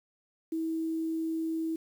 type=tone with quantisation; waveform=sine; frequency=323.6 Hz; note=E4; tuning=32 cents flat; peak=-29 dBFS; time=0.52-1.76 s; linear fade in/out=5 ms; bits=9; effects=none